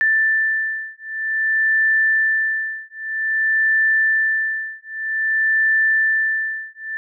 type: beating tone pair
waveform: sine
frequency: 1768 / 1768.52 Hz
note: A6 / A6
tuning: +8 / +8 cents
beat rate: 0.52 Hz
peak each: -19 dBFS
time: 0.01-6.97 s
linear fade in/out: 0 ms
effects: none